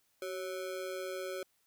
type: ring-modulated tone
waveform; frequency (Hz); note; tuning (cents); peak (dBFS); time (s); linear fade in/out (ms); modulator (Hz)
square; 465.1; A#4; -4; -35; 0.22-1.43; 2; 87.4
effects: white hiss -74 dBFS RMS until 1.66 s